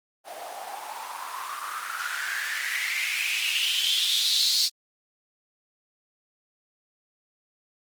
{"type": "noise with band-pass filter sweep", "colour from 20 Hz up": "blue", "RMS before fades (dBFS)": -28, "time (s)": [0.24, 4.7], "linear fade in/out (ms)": 50, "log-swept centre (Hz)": [640, 4600], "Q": 6, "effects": ["Opus 24 kbps"]}